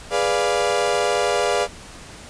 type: chord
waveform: 35% pulse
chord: G# diminished seventh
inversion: none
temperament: equal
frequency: 415.3 / 493.9 / 587.3 / 698.5 Hz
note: G#4 / B4 / D5 / F5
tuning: 0 / 0 / 0 / 0 cents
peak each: -22 dBFS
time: 0.1-1.68 s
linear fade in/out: 50 ms
effects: pink hiss -40 dBFS RMS until 2.29 s + resampled to 22050 Hz